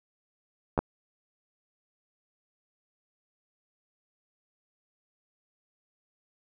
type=clicks; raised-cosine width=1 ms; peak=-11 dBFS; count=2; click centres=0.778 / 0.79 s; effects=none